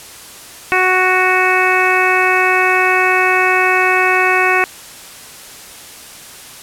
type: harmonic tone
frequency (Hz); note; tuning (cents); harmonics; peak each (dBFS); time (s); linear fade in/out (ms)
370; F#4; 0; 1 / 2 / 3 / 4 / 5 / 6 / 7; -18 / -18 / -18 / -18 / -18 / -18 / -18; 0.72-4.64; 0
effects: white hiss -35 dBFS RMS until 6.62 s + low-pass 12000 Hz 12 dB/octave